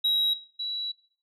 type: tone pair in turn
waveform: sine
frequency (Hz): 3848 / 3918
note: B7 / B7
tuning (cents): -46 / -15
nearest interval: unison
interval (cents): 31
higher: second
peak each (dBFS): -18 / -29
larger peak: first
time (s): 0.04-0.34 / 0.59-0.92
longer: second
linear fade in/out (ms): 10
effects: noise-tail reverb RT60 0.5 s tail -19 dB re dry + tanh soft clip ceiling -20 dBFS